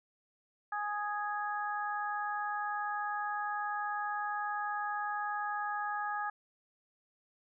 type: harmonic tone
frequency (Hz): 415.3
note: G#4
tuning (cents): 0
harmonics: 2 / 3 / 4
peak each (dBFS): -36 / -38 / -39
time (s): 0.72-6.3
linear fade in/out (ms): 5
effects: none